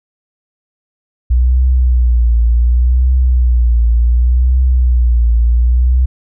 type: tone with vibrato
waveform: sine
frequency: 60.6 Hz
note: B1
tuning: 32 cents flat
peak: -7 dBFS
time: 1.3-6.06 s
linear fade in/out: 10 ms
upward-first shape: triangle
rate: 0.68 Hz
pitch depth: 99 cents each way
effects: none